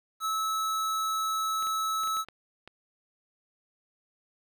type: tone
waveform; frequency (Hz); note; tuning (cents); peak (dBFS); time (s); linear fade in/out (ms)
square; 1300; E6; -24; -28; 0.2-2.25; 50
type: clicks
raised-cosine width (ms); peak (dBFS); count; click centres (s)
0.3; -29; 7; 1.625 / 1.67 / 2.035 / 2.074 / 2.169 / 2.286 / 2.676
effects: 10-bit